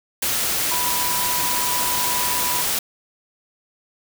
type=tone in noise; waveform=sine; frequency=983 Hz; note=B5; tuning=8 cents flat; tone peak=-26 dBFS; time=0.71-2.62 s; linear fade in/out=5 ms; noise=white; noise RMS=-22 dBFS; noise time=0.22-2.79 s; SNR=-7 dB; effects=none